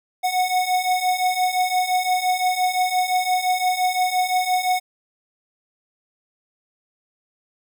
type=beating tone pair; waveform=square; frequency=731 / 736.8 Hz; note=F#5 / F#5; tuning=-21 / -7 cents; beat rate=5.8 Hz; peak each=-24 / -21 dBFS; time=0.23-4.8 s; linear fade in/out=20 ms; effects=none